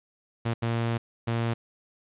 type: tone bursts at uneven times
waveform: sawtooth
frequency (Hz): 116.1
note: A#2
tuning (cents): -7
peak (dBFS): -21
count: 3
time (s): 0.45-0.54 / 0.62-0.98 / 1.27-1.54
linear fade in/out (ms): 10
effects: resampled to 8000 Hz + 9-bit